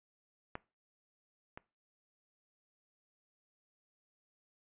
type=clicks; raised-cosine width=0.5 ms; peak=-24 / -30 dBFS; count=2; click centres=0.554 / 1.575 s; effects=noise-tail reverb RT60 0.3 s tail -21 dB re dry + resampled to 8000 Hz